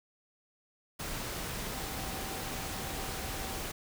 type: tone in noise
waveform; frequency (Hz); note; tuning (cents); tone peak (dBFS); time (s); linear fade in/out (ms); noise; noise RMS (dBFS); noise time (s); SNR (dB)
sine; 771; G5; -29; -47; 1.73-3.6; 10; pink; -38; 0.99-3.72; -12
effects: none